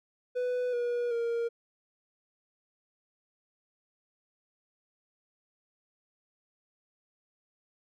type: tone with pitch steps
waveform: triangle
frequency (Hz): 496.6 / 481.6 / 467.1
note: B4 / B4 / A#4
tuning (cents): +9 / -44 / +3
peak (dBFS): -26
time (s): 0.35-1.49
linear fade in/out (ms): 20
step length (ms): 380
effects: none